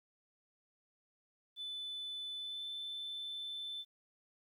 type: tone with pitch glide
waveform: sine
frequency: 3500 to 3528 Hz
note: A7 to A7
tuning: -10 to +4 cents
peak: -39 dBFS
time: 1.56-3.85 s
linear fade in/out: 50 ms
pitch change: +14 cents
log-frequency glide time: 2.38-2.66 s
effects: tanh soft clip ceiling -37 dBFS + 12-bit